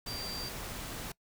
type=tone in noise; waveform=sine; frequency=4710 Hz; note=D8; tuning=4 cents sharp; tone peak=-39 dBFS; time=0.07-0.49 s; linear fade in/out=5 ms; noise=pink; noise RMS=-41 dBFS; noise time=0.06-1.12 s; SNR=-1 dB; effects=noise-tail reverb RT60 0.1 s tail -23 dB re dry